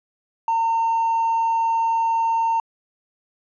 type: tone with hard clipping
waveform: triangle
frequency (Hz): 911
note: A#5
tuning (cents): -40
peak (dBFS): -17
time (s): 0.48-2.6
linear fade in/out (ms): 2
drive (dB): 2
effects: resampled to 16000 Hz